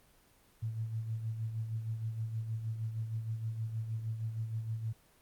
sine tone with tremolo, 111.8 Hz, A2, 28 cents sharp, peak -32 dBFS, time 0.62-4.93 s, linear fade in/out 10 ms, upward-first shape sine, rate 6.4 Hz, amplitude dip 55%, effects pink hiss -65 dBFS RMS until 5.21 s + Opus 24 kbps

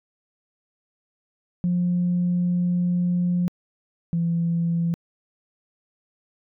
sine tone pair in turn, 177 / 168.73 Hz, F3 / E3, +23 / +41 cents, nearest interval minor second, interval 82 cents, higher first, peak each -18 / -19 dBFS, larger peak first, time 1.64-3.48 / 4.13-4.94 s, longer first, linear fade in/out 0 ms, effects tanh soft clip ceiling -15 dBFS

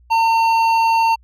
sine tone with hard clipping, 908 Hz, A#5, 46 cents flat, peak -14 dBFS, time 0.1-1.16 s, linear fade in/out 20 ms, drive 9 dB, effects added 60 Hz sine -47 dBFS peak until 1.23 s

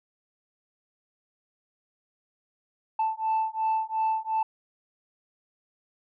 sine beating tone pair, 880 / 882.8 Hz, A5 / A5, 0 / +5 cents, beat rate 2.8 Hz, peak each -26 dBFS, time 2.99-4.43 s, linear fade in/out 5 ms, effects tanh soft clip ceiling -20 dBFS

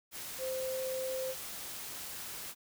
sine tone in noise, 521 Hz, C5, 7 cents flat, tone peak -34 dBFS, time 0.38-1.35 s, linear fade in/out 50 ms, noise white, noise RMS -43 dBFS, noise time 0.11-2.55 s, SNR +6 dB, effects none

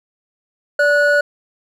triangle tone pair together, 581 / 1464 Hz, D5 / F#6, -19 / -19 cents, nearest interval octave + major third, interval 1600 cents, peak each -12 dBFS, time 0.79-1.21 s, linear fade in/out 5 ms, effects none

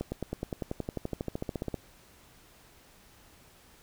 accelerating click train, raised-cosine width 2 ms, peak -19 dBFS, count 22, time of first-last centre 0.01-1.743 s, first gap 110 ms, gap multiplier 0.97, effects pink hiss -58 dBFS RMS until 3.82 s

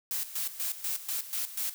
blue noise with tremolo, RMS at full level -32 dBFS, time 0.11-1.74 s, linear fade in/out 0 ms, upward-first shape square, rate 4.1 Hz, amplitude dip 75%, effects none

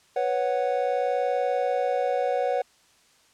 triangle chord, B suspended second, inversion none, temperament equal, 493.9 / 554.4 / 740 Hz, B4 / C#5 / F#5, 0 / 0 / 0 cents, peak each -25 dBFS, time 0.16-2.62 s, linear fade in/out 5 ms, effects white hiss -60 dBFS RMS until 3.33 s + low-pass 8000 Hz 12 dB/octave

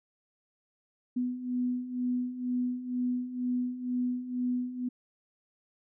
sine beating tone pair, 246.9 / 249 Hz, B3 / B3, 0 / +14 cents, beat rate 2.1 Hz, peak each -35 / -30 dBFS, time 1.16-4.89 s, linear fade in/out 10 ms, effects none

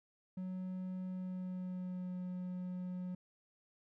triangle tone with pitch glide, 184.9 to 181.51 Hz, F#3 to F#3, -1 to -33 cents, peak -37 dBFS, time 0.37-3.15 s, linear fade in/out 5 ms, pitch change -32 cents, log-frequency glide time 1.06-2.16 s, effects none

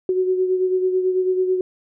sine beating tone pair, 370 / 379.1 Hz, F#4 / F#4, 0 / +42 cents, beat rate 9.1 Hz, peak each -17 / -26 dBFS, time 0.09-1.61 s, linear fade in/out 2 ms, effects none

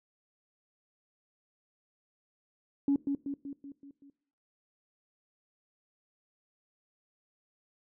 sine tone with echo, 280.4 Hz, C#4, 20 cents sharp, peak -22 dBFS, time 2.88-2.96 s, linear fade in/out 2 ms, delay 190 ms, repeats 6, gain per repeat -5 dB, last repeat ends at 4.1 s, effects noise-tail reverb RT60 0.7 s tail -21 dB re dry + tanh soft clip ceiling -19 dBFS

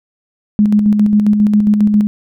sine tone with tremolo, 209.1 Hz, G#3, 12 cents sharp, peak -6 dBFS, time 0.59-2.07 s, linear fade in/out 0 ms, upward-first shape square, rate 7.4 Hz, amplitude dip 40%, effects none

